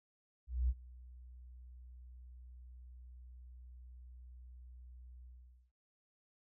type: tone with ADSR envelope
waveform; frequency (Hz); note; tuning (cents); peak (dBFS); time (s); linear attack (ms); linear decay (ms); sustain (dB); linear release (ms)
sine; 61.74; B1; 0; -28; 0.47-5.72; 220; 45; -23; 460
effects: none